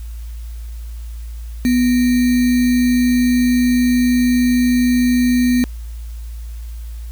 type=tone with sample-and-hold; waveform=sine; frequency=246.8 Hz; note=B3; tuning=1 cent flat; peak=-11 dBFS; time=1.65-5.64 s; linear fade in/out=0 ms; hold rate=2100 Hz; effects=added 57 Hz sine -26 dBFS peak until 7.11 s + white hiss -48 dBFS RMS until 7.11 s